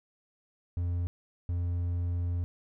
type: tone pair in turn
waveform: triangle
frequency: 87.31 / 87.31 Hz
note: F2 / F2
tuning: 0 / 0 cents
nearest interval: unison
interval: 0 cents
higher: neither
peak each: -26 dBFS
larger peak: neither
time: 0.77-1.07 / 1.49-2.44 s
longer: second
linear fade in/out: 0 ms
effects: none